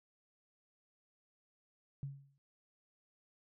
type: tone with exponential decay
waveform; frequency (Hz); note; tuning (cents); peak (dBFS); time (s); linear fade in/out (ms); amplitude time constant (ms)
sine; 138.8; C#3; +3; -36; 2.03-2.38; 0; 76
effects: none